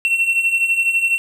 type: beating tone pair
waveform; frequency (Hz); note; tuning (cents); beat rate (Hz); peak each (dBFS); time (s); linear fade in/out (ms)
triangle; 2704 / 2716; E7 / F7; +43 / -49; 12; -20 / -14; 0.05-1.18; 0
effects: none